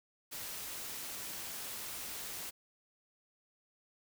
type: noise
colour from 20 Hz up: white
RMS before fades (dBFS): -43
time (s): 0.31-2.51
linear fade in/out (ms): 20
effects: none